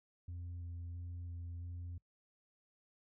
sine tone with vibrato, 86.6 Hz, F2, 14 cents flat, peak -40 dBFS, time 0.28-1.98 s, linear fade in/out 5 ms, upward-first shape square, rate 1.5 Hz, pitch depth 12 cents each way, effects noise-tail reverb RT60 0.1 s tail -24 dB re dry + tanh soft clip ceiling -41 dBFS

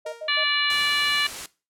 sine tone bursts, 622.3 Hz, D#5, in tune, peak -30 dBFS, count 3, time 0.05-0.443 s, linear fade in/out 10 ms, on 77 ms, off 81 ms
sawtooth tone with exponential decay, 466.2 Hz, A#4, in tune, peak -28 dBFS, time 0.06-0.44 s, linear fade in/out 5 ms, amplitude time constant 81 ms
harmonic tone, 582 Hz, D5, 16 cents flat, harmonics 2 / 3 / 4 / 5 / 6 / 7, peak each -30 / -26 / -27 / -27 / -32 / -28 dBFS, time 0.28-1.27 s, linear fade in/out 5 ms
white noise, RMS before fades -34 dBFS, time 0.7-1.46 s, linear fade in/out 2 ms
effects noise-tail reverb RT60 0.3 s tail -19 dB re dry + low-pass 10000 Hz 12 dB/octave

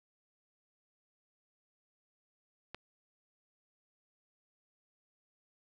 click, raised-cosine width 0.3 ms, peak -26 dBFS, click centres 2.746 s, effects none

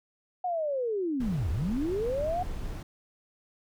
sine linear two-way sweep, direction down then up, 740 to 63.6 to 740 Hz, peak -27 dBFS, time 0.44-2.43 s, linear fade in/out 5 ms, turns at 1.5 s
brown noise, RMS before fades -36 dBFS, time 1.2-2.83 s, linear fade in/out 5 ms
effects none

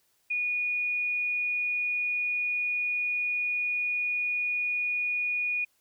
sine tone, 2455 Hz, D#7, 24 cents flat, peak -26 dBFS, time 0.3-5.65 s, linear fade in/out 10 ms, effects white hiss -70 dBFS RMS until 5.8 s

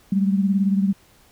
sine beating tone pair, 193.9 / 211.9 Hz, G3 / G#3, -19 / +35 cents, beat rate 18 Hz, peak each -17 / -24 dBFS, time 0.12-0.93 s, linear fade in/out 5 ms, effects pink hiss -55 dBFS RMS until 1.31 s

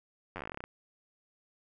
slowing click train, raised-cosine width 0.5 ms, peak -24 dBFS, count 15, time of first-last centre 0.36-0.64 s, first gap 10 ms, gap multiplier 1.1, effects none

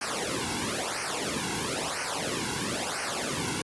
pink noise with flanger, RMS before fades -31 dBFS, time 0.01-3.62 s, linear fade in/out 5 ms, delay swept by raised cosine 0.27 to 1.67 ms, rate 1 Hz, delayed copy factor -0.85, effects high-pass 80 Hz 12 dB/octave + resampled to 24000 Hz

